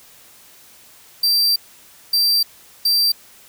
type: tone bursts at uneven times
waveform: 45% pulse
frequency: 4699 Hz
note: D8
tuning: in tune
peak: -13 dBFS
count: 3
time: 1.23-1.56 / 2.13-2.43 / 2.85-3.12 s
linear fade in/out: 5 ms
effects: white hiss -47 dBFS RMS until 3.48 s